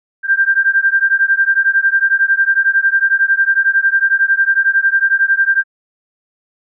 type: beating tone pair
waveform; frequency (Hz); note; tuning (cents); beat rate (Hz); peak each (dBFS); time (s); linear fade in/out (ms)
sine; 1579 / 1590; G6 / G6; +12 / +24; 11; -13; 0.23-5.64; 50
effects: none